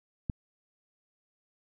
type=click; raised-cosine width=5 ms; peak=-18 dBFS; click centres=0.298 s; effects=none